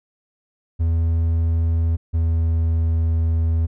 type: tone pair in turn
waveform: triangle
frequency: 82.41 / 81.84 Hz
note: E2 / E2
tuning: 0 / -12 cents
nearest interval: unison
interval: 12 cents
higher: first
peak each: -14 dBFS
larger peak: neither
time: 0.79-1.97 / 2.13-3.67 s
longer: second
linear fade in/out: 20 ms
effects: none